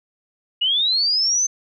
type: linear sweep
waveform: sine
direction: up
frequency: 2846 to 6260 Hz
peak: -16 dBFS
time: 0.61-1.47 s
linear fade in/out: 10 ms
effects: none